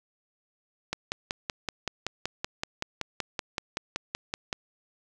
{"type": "click train", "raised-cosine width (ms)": 0.2, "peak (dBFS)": -12, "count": 20, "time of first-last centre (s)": [0.93, 4.528], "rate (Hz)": 5.28, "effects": ["9-bit"]}